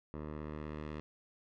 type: tone with low-pass filter sweep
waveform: 10% pulse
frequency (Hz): 76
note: D#2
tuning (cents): -40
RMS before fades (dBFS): -43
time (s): 0.14-1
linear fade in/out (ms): 0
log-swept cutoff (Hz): 1200 to 3000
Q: 0.78
effects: none